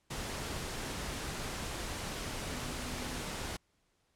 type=tone in noise; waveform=sine; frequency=246.9 Hz; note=B3; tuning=in tune; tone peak=-46 dBFS; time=2.52-3.22 s; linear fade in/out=10 ms; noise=pink; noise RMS=-39 dBFS; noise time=0.1-3.57 s; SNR=-10 dB; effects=pink hiss -75 dBFS RMS until 4.15 s + low-pass 10000 Hz 12 dB/octave